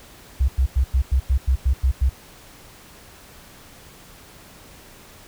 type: tone bursts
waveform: sine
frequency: 65.41 Hz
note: C2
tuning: in tune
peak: -14 dBFS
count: 10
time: 0.4-2.095 s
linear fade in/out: 10 ms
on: 84 ms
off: 95 ms
effects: pink hiss -46 dBFS RMS until 5.27 s